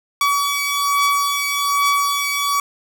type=beating tone pair; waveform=sawtooth; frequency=1138 / 1139.2 Hz; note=C#6 / C#6; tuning=+45 / +47 cents; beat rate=1.2 Hz; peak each=-14 / -18 dBFS; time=0.21-2.6 s; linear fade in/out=2 ms; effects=none